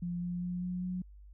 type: tone with pitch steps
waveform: sine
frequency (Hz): 174.61 / 176.43 / 178.28 / 180.14 / 182.02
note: F3 / F3 / F3 / F#3 / F#3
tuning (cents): 0 / +18 / +36 / -46 / -28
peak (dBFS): -33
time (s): 0.02-1.02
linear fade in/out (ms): 5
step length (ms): 200
effects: added 50 Hz sine -50 dBFS peak until 1.33 s